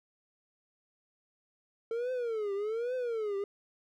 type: tone with vibrato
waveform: triangle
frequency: 449.5 Hz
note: A4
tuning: 37 cents sharp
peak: -29 dBFS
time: 1.91-3.44 s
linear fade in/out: 2 ms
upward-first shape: triangle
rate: 1.2 Hz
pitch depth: 240 cents each way
effects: none